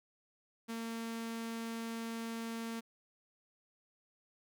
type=tone with notch filter; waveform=sawtooth; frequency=228.3 Hz; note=A#3; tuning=36 cents flat; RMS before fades=-41 dBFS; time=0.68-2.81 s; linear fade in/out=20 ms; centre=590 Hz; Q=2; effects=none

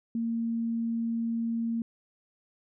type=tone; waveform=sine; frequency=230 Hz; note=A#3; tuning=23 cents flat; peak=-27 dBFS; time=0.15-1.82 s; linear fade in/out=2 ms; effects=none

